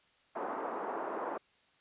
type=band-pass noise; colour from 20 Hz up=white; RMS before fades=-38 dBFS; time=0.35-1.38 s; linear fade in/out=10 ms; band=280 to 1100 Hz; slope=24 dB/octave; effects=white hiss -68 dBFS RMS until 1.8 s + resampled to 8000 Hz